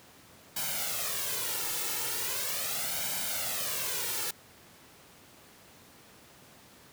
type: noise with flanger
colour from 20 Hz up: white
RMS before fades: -33 dBFS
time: 0.56-4.31 s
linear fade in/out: 5 ms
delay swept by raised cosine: 1.3 to 2.29 ms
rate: 0.39 Hz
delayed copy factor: +0.7
effects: pink hiss -55 dBFS RMS until 6.92 s + high-pass 100 Hz 12 dB/octave